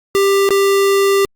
square tone with dropouts, 395 Hz, G4, 13 cents sharp, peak -11 dBFS, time 0.15-1.25 s, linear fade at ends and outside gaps 0 ms, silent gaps 0.49-0.506 s, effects Opus 48 kbps

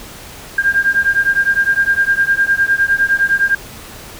sine beating tone pair, 1598 / 1607.8 Hz, G6 / G6, +33 / +43 cents, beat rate 9.8 Hz, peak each -14 dBFS, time 0.58-3.55 s, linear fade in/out 5 ms, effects pink hiss -34 dBFS RMS until 4.19 s

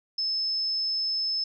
sine tone, 5230 Hz, E8, 15 cents flat, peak -25 dBFS, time 0.18-1.44 s, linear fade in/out 5 ms, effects none

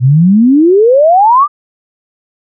sine exponential sweep, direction up, 120 to 1225 Hz, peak -3 dBFS, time 0-1.48 s, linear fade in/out 50 ms, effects none

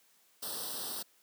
white noise with comb filter, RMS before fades -39 dBFS, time 0.42-1.03 s, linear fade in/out 10 ms, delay 0.22 ms, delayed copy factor +0.9, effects white hiss -67 dBFS RMS until 1.22 s + high-pass 200 Hz 12 dB/octave

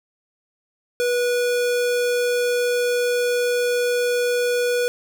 square tone, 487.4 Hz, B4, 23 cents flat, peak -19 dBFS, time 1-4.88 s, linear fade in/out 0 ms, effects none

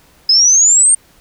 sine exponential sweep, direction up, 5050 to 8870 Hz, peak -6 dBFS, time 0.29-0.95 s, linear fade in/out 5 ms, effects pink hiss -49 dBFS RMS until 1.2 s

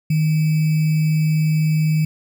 sine tone with sample-and-hold, 156 Hz, D#3, 5 cents sharp, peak -14 dBFS, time 0.1-2.05 s, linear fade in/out 5 ms, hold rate 2450 Hz, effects none

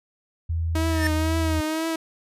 sine tone, 82.41 Hz, E2, in tune, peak -22 dBFS, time 0.49-1.61 s, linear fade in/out 10 ms
sawtooth tone with vibrato, 317.7 Hz, D#4, 36 cents sharp, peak -20 dBFS, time 0.75-1.96 s, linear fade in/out 5 ms, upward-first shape triangle, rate 2 Hz, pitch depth 57 cents each way
square tone with exponential growth, 1800 Hz, A6, 39 cents sharp, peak -21 dBFS, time 0.85-1.07 s, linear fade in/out 1 ms, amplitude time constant 46 ms
effects resampled to 32000 Hz

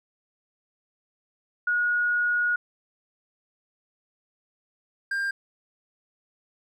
sine / triangle tone pair in turn, 1448 / 1596.4 Hz, F#6 / G6, -38 / +31 cents, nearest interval major second, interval 169 cents, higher second, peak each -21 / -23 dBFS, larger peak first, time 1.67-2.56 / 5.11-5.31 s, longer first, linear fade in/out 5 ms, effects none

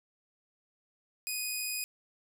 10% pulse tone, 2489 Hz, D#7, in tune, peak -24 dBFS, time 1.27-1.84 s, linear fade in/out 0 ms, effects none

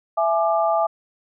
sine tone cluster, 664 / 842 / 1188 Hz, E5 / G#5 / D6, +12 / +24 / +20 cents, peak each -19 / -22 / -24 dBFS, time 0.17-0.87 s, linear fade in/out 10 ms, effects none

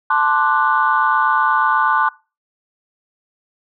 sine chord, D dominant seventh, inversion second, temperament equal, 880 / 1046.5 / 1174.7 / 1480 Hz, A5 / C6 / D6 / F#6, 0 / 0 / 0 / 0 cents, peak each -18 dBFS, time 0.1-2.09 s, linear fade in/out 5 ms, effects noise-tail reverb RT60 0.3 s tail -22 dB re dry + tanh soft clip ceiling -3 dBFS

